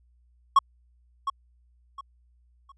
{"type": "tone with echo", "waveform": "triangle", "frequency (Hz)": 1100, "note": "C#6", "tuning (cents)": -14, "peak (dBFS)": -11, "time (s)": [0.56, 0.59], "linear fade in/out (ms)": 5, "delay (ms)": 710, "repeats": 3, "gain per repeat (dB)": -11, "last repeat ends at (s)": 2.72, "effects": ["added 60 Hz sine -59 dBFS peak until 2.77 s", "resampled to 22050 Hz"]}